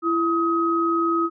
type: tone pair together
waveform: sine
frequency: 334.6 / 1265 Hz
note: E4 / D#6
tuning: +26 / +28 cents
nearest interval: octave + major seventh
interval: 2302 cents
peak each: -21 dBFS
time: 0.02-1.3 s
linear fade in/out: 50 ms
effects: none